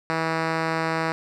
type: tone with low-pass filter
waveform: 5% pulse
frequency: 162.1 Hz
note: E3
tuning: 29 cents flat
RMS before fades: -25 dBFS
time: 0.1-1.12 s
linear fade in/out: 0 ms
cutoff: 4500 Hz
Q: 0.51
effects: none